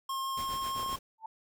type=tone with vibrato; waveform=square; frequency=1071 Hz; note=C6; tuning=40 cents sharp; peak=-33 dBFS; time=0.09-0.96 s; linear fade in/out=5 ms; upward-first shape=triangle; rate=6.4 Hz; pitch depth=8 cents each way
type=noise with tremolo; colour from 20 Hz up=pink; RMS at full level=-42 dBFS; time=0.37-0.99 s; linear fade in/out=5 ms; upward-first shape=triangle; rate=7.6 Hz; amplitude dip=80%
type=clicks; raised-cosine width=1 ms; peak=-30 dBFS; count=6; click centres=0.762 / 0.796 / 0.83 / 0.862 / 0.894 / 0.929 s
type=tone with exponential growth; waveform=sine; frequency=886 Hz; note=A5; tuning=12 cents sharp; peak=-34 dBFS; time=1.18-1.26 s; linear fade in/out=5 ms; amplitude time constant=16 ms
effects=none